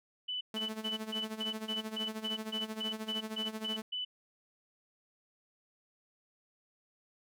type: tone bursts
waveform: sine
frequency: 2992 Hz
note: F#7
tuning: 19 cents sharp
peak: -34 dBFS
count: 14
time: 0.28-4.05 s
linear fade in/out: 10 ms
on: 130 ms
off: 150 ms
type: tone with tremolo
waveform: sawtooth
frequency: 218.5 Hz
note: A3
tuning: 12 cents flat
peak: -32 dBFS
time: 0.54-3.82 s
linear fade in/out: 2 ms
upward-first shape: sine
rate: 13 Hz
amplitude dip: 75%
effects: none